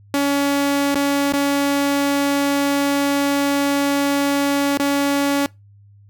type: tone with dropouts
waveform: sawtooth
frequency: 282.1 Hz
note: C#4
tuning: 30 cents sharp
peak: -12 dBFS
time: 0.14-5.46 s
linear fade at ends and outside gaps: 1 ms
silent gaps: 0.945-0.955 / 1.323-1.336 / 4.774-4.797 s
effects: noise-tail reverb RT60 0.2 s tail -22 dB re dry + added 101 Hz sine -45 dBFS peak until 6.09 s